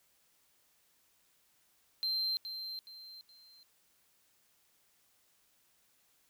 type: tone with echo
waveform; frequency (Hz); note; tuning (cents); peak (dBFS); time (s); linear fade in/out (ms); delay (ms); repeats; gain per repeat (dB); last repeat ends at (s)
triangle; 4135; C8; -21; -29; 2.03-2.37; 0; 420; 3; -9; 3.63
effects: tanh soft clip ceiling -25 dBFS + white hiss -71 dBFS RMS until 6.29 s